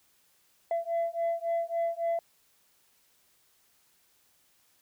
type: beating tone pair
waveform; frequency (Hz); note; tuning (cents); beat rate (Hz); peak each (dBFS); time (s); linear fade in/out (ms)
sine; 672 / 675.6; E5 / E5; +33 / +42; 3.6; -29; 0.71-2.19; 2
effects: tanh soft clip ceiling -24 dBFS + white hiss -67 dBFS RMS until 4.81 s